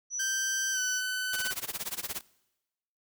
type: tone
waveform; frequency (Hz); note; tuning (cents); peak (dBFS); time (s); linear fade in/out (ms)
sine; 5920; F#8; 0; -31; 0.1-1.02; 50
type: tone with pitch glide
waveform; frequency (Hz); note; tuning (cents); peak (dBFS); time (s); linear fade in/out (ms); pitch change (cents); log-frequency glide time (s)
sawtooth; 1565 to 1508.2; G6 to F#6; -3 to +33; -27; 0.19-1.52; 10; -64; 0.72-0.8
type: noise with tremolo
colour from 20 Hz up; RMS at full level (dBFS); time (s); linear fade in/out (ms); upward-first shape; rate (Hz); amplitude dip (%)
white; -33; 1.33-2.21; 2; sine; 17; 95
effects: noise-tail reverb RT60 1.0 s tail -23 dB re dry